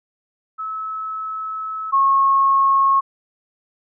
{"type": "tone pair in turn", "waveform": "sine", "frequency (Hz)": [1297, 1090.6], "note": ["E6", "C#6"], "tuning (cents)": [-28, -29], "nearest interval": "minor third", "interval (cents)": 301, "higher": "first", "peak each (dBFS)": [-24, -12], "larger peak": "second", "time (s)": [[0.58, 1.92], [1.92, 3.01]], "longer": "first", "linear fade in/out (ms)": 20, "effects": []}